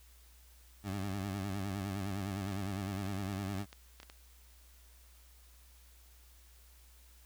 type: tone with vibrato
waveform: 20% pulse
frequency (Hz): 98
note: G2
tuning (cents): 0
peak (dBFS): -31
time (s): 0.83-3.66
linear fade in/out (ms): 50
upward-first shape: sine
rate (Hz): 9.8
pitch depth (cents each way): 86
type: clicks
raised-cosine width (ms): 0.2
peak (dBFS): -32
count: 9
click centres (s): 2.484 / 2.525 / 3.062 / 3.328 / 3.584 / 3.729 / 4.001 / 4.031 / 4.099
effects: added 60 Hz sine -58 dBFS peak until 7.25 s + white hiss -64 dBFS RMS until 7.25 s